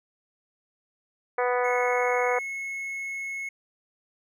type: harmonic tone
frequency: 247.1 Hz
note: B3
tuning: 1 cent sharp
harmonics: 2 / 3 / 4 / 5 / 6 / 7 / 8 / 9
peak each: -25 / -29 / -31 / -33 / -35 / -36 / -37 / -38 dBFS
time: 1.38-2.39 s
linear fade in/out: 5 ms
type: tone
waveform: triangle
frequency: 2183 Hz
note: C#7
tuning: 27 cents flat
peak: -29 dBFS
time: 1.64-3.49 s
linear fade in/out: 5 ms
effects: none